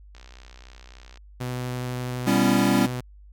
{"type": "click train", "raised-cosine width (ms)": 0.2, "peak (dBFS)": -30, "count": 66, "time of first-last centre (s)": [0.15, 1.174], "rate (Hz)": 63.5}
{"type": "tone with vibrato", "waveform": "sawtooth", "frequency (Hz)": 124.9, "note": "B2", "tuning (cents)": 20, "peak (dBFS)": -24, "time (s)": [1.4, 3.01], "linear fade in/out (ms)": 10, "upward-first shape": "triangle", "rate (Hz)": 12, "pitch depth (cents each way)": 11}
{"type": "chord", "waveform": "square", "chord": "C# half-diminished seventh", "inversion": "second", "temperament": "equal with one note detuned", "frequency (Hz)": [196, 246.9, 277.2, 335.6], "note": ["G3", "B3", "C#4", "E4"], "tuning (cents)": [0, 0, 0, 31], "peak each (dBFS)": [-23, -25, -24, -27], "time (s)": [2.26, 2.87], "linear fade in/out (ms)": 20}
{"effects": ["added 50 Hz sine -45 dBFS peak until 3.32 s"]}